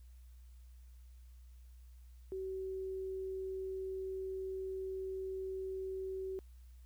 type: tone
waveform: sine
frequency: 380 Hz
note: F#4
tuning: 46 cents sharp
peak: -38 dBFS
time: 2.32-6.39 s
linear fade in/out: 0 ms
effects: added 61 Hz sine -53 dBFS peak until 6.85 s + white hiss -74 dBFS RMS until 6.85 s